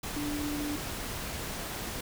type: tone in noise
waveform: sine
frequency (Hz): 293.7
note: D4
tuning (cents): 0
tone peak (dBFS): -32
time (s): 0.16-0.76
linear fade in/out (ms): 5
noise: pink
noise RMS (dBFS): -37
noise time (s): 0.03-2.01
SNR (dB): +2
effects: none